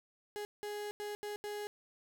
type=tone bursts at uneven times; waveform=35% pulse; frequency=415.3 Hz; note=G#4; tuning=in tune; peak=-37 dBFS; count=5; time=0.36-0.45 / 0.63-0.91 / 1-1.15 / 1.23-1.36 / 1.44-1.67 s; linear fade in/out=0 ms; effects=none